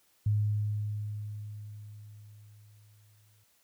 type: tone with exponential decay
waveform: sine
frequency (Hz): 105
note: G#2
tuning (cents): +19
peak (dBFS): -23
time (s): 0.26-3.44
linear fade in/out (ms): 5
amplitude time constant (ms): 690
effects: white hiss -68 dBFS RMS until 3.63 s